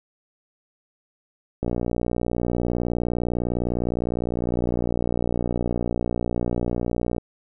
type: click train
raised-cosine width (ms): 2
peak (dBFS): -11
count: 333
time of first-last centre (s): 1.63-7.182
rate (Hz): 59.8
effects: none